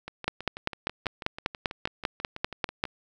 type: two click trains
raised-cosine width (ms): 0.3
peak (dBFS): -21 / -9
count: 18 / 14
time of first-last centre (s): 0.08-2.853 / 0.28-2.839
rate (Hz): 6.13 / 5.08
effects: none